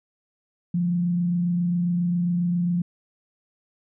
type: tone with frequency modulation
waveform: sine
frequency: 174.8 Hz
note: F3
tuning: 2 cents sharp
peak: -20 dBFS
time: 0.74-2.82 s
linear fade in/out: 5 ms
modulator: 27.4 Hz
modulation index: 0.22
effects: none